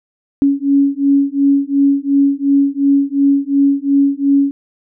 sine beating tone pair, 277.7 / 280.5 Hz, C#4 / C#4, +3 / +21 cents, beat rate 2.8 Hz, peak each -13 dBFS, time 0.42-4.51 s, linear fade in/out 0 ms, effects none

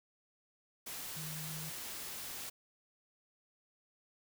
sine tone in noise, 155.56 Hz, D#3, in tune, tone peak -44 dBFS, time 1.16-1.7 s, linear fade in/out 10 ms, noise white, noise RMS -44 dBFS, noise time 0.86-2.5 s, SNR -3 dB, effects none

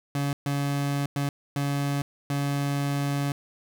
30% pulse tone bursts at uneven times, 141.6 Hz, C#3, 37 cents sharp, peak -22 dBFS, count 5, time 0.15-0.33 / 0.46-1.06 / 1.16-1.29 / 1.56-2.02 / 2.3-3.32 s, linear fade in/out 2 ms, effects none

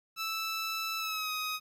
15% pulse tone with pitch glide, 1318.5 to 1257.5 Hz, E6 to D#6, 0 to +18 cents, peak -26 dBFS, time 0.16-1.6 s, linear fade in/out 50 ms, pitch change -82 cents, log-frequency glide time 0.98-1.31 s, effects 11-bit

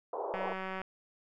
pink band-pass noise, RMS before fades -37 dBFS, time 0.13-0.53 s, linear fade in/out 2 ms, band 390 to 1000 Hz, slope 48 dB/octave
click train, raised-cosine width 0.5 ms, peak -24 dBFS, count 91, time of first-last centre 0.34-0.816 s, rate 189 Hz
effects none

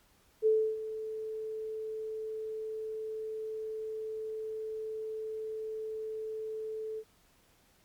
sine tone with ADSR envelope, 437.1 Hz, A4, 11 cents flat, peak -21 dBFS, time 0.42-7.04 s, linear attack 43 ms, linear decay 300 ms, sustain -14 dB, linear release 58 ms, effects pink hiss -66 dBFS RMS until 7.84 s + MP3 96 kbps

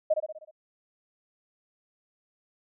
sine tone with echo, 622.3 Hz, D#5, in tune, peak -19 dBFS, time 0.1-0.14 s, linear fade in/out 10 ms, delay 62 ms, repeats 6, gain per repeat -5 dB, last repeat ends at 0.512 s, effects none

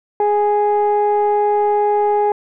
sine tone pair together, 415.3 / 829.4 Hz, G#4 / G#5, 0 / -3 cents, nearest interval octave, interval 1197 cents, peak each -14 dBFS, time 0.2-2.32 s, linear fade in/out 2 ms, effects tanh soft clip ceiling -8 dBFS

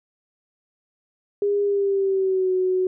sine tone with pitch glide, 406.4 to 370.5 Hz, G#4 to F#4, -38 to +2 cents, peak -18 dBFS, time 1.42-2.87 s, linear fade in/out 2 ms, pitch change -160 cents, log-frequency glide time 1.63-2.52 s, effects none

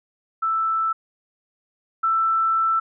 sine tone pair in turn, 1322 / 1328.9 Hz, E6 / E6, +5 / +14 cents, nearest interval unison, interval 9 cents, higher second, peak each -19 / -17 dBFS, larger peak second, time 0.42-0.93 / 2.03-2.8 s, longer second, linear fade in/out 10 ms, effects none

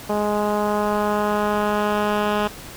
10% pulse tone with low-pass filter sweep, 208.5 Hz, G#3, 7 cents sharp, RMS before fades -21 dBFS, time 0.09-2.48 s, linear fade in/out 10 ms, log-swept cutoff 850 to 2700 Hz, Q 1, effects pink hiss -38 dBFS RMS until 2.76 s

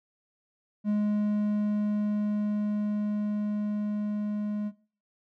triangle tone with level ramp, 208.8 Hz, G#3, 10 cents sharp, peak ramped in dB -21 to -26 dBFS, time 0.84-4.72 s, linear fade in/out 50 ms, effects noise-tail reverb RT60 0.4 s tail -18 dB re dry

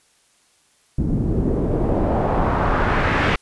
pink noise with low-pass filter sweep, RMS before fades -19 dBFS, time 0.98-3.36 s, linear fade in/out 5 ms, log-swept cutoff 220 to 2400 Hz, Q 1.5, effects white hiss -59 dBFS RMS until 3.41 s + resampled to 24000 Hz

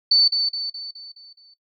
sine tone with echo, 4513 Hz, C#8, 30 cents sharp, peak -12 dBFS, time 0.11-0.28 s, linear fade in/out 5 ms, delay 210 ms, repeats 6, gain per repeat -6 dB, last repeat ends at 1.54 s, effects noise-tail reverb RT60 0.1 s tail -19 dB re dry

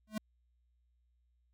square tone with exponential growth, 215.5 Hz, A3, 36 cents flat, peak -32 dBFS, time 0.07-0.18 s, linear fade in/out 5 ms, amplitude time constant 22 ms, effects added 60 Hz sine -70 dBFS peak until 1.53 s

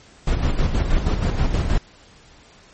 brown noise with tremolo, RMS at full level -17 dBFS, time 0.27-1.78 s, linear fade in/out 5 ms, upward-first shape square, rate 6.3 Hz, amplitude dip 50%, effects pink hiss -49 dBFS RMS until 2.73 s + MP3 32 kbps

